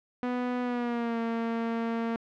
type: tone with pitch glide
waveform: sawtooth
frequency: 247.5 to 229.6 Hz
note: B3 to A#3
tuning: +4 to -26 cents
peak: -24 dBFS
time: 0.23-2.16 s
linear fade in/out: 0 ms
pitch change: -130 cents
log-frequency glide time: 0.62-1.19 s
effects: low-pass 2000 Hz 12 dB/octave